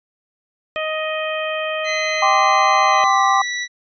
harmonic tone, 625 Hz, D#5, 8 cents sharp, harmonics 1 / 2 / 3 / 4 / 5, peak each -23 / -28 / -29 / -28 / -31 dBFS, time 0.76-3.04 s, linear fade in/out 0 ms
sawtooth tone with pitch glide, 2042 to 1955.4 Hz, C7 to B6, -43 to -18 cents, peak -18 dBFS, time 1.84-3.68 s, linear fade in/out 50 ms, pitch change -75 cents, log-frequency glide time 2.88-3.21 s
sine chord, G suspended fourth, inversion none, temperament equal, 784 / 1046.5 / 1174.7 Hz, G5 / C6 / D6, 0 / 0 / 0 cents, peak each -17 / -18 / -17 dBFS, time 2.22-3.42 s, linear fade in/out 5 ms
effects resampled to 16000 Hz

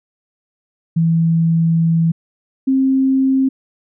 sine tone pair in turn, 164.81 / 265.9 Hz, E3 / C4, 0 / +28 cents, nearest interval minor sixth, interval 828 cents, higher second, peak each -11 dBFS, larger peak neither, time 0.96-2.12 / 2.67-3.49 s, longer first, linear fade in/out 10 ms, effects none

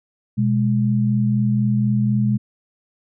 sine tone pair together, 123.63 / 207.7 Hz, B2 / G#3, +2 / 0 cents, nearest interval major sixth, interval 898 cents, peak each -18 dBFS, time 0.37-2.38 s, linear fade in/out 20 ms, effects none

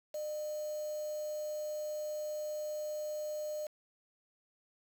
sine tone with quantisation, 605 Hz, D#5, 49 cents flat, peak -36 dBFS, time 0.14-3.67 s, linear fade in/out 5 ms, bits 8, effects none

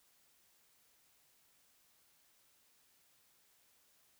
silence, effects white hiss -71 dBFS RMS until 4.19 s

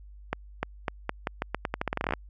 accelerating click train, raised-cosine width 0.5 ms, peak -12 dBFS, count 20, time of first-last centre 0.33-2.137 s, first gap 300 ms, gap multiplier 0.84, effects added 50 Hz sine -45 dBFS peak until 2.29 s

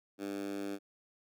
10% pulse tone with high-pass filter, 99.5 Hz, G2, 26 cents sharp, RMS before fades -39 dBFS, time 0.18-0.79 s, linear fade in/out 50 ms, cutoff 280 Hz, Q 2.8, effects none

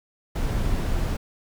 brown noise, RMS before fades -24 dBFS, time 0.35-1.17 s, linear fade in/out 10 ms, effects none

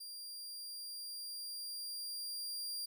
sawtooth tone with level ramp, 4770 Hz, D8, 26 cents sharp, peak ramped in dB -43 to -36 dBFS, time 0-2.86 s, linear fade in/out 10 ms, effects none

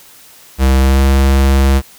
square tone with pitch glide, 66.2 to 67.63 Hz, C2 to C#2, +21 to -42 cents, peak -8 dBFS, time 0.58-1.82 s, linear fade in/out 50 ms, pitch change +37 cents, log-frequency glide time 0.79-1.01 s, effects white hiss -41 dBFS RMS until 1.98 s

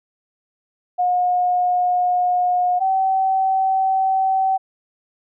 sine tone pair in turn, 720 / 765.5 Hz, F#5 / G5, -47 / -41 cents, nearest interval minor second, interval 106 cents, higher second, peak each -15 dBFS, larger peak neither, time 0.98-2.8 / 2.8-4.58 s, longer first, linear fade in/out 20 ms, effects none

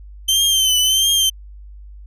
sawtooth tone with vibrato, 3100 Hz, G7, 20 cents flat, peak -10 dBFS, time 0.28-1.3 s, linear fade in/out 10 ms, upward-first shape triangle, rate 1.5 Hz, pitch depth 74 cents each way, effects added 50 Hz sine -35 dBFS peak until 2.06 s + resampled to 32000 Hz

